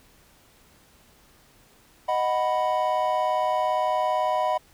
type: chord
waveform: triangle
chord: B major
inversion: first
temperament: equal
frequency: 622.3 / 740 / 987.8 Hz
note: D#5 / F#5 / B5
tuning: 0 / 0 / 0 cents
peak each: -24 dBFS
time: 2.08-4.58 s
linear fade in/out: 10 ms
effects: pink hiss -57 dBFS RMS until 4.73 s